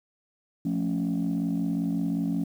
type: chord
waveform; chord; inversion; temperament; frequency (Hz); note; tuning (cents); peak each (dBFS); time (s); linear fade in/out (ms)
sine; F augmented; none; equal; 174.61 / 220 / 277.2; F3 / A3 / C#4; 0 / 0 / 0; -27 / -29 / -27; 0.65-2.44; 5
effects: tanh soft clip ceiling -20 dBFS + 9-bit